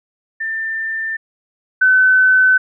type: tone pair in turn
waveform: sine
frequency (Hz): 1789 / 1516.1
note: A6 / F#6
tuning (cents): +28 / +42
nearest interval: minor third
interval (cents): 286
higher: first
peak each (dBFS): -19 / -8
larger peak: second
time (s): 0.4-1.17 / 1.81-2.58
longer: neither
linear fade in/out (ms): 10
effects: none